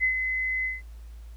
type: tone with ADSR envelope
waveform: sine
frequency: 2037 Hz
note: C7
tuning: 47 cents flat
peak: -19 dBFS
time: 0-0.82 s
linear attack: 37 ms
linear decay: 97 ms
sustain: -6 dB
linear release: 170 ms
effects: added 56 Hz sine -40 dBFS peak until 1.36 s + pink hiss -61 dBFS RMS until 1.36 s